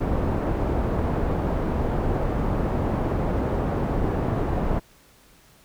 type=low-pass noise; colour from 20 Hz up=pink; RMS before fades=-24 dBFS; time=0-4.8 s; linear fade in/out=20 ms; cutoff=780 Hz; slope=12 dB/octave; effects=pink hiss -55 dBFS RMS until 5.64 s